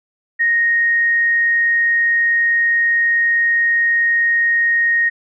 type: tone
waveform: sine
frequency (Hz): 1864.7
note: A#6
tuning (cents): 0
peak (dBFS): -12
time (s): 0.39-5.1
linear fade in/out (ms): 20
effects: none